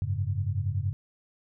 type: chord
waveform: sine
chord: F# suspended second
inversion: none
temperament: equal with one note detuned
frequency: 92.5 / 103.05 / 138.59 Hz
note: F#2 / G#2 / C#3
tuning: 0 / -13 / 0 cents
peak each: -30 / -29 / -34 dBFS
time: 0.02-0.93 s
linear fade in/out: 0 ms
effects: none